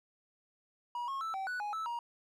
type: tone with pitch steps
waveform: triangle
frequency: 962 / 1087 / 1320 / 771 / 1481 / 831 / 1311 / 946 Hz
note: B5 / C#6 / E6 / G5 / F#6 / G#5 / E6 / A#5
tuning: -46 / -34 / +2 / -29 / +1 / +1 / -10 / +25 cents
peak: -33 dBFS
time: 0.95-1.99 s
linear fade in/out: 2 ms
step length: 130 ms
effects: none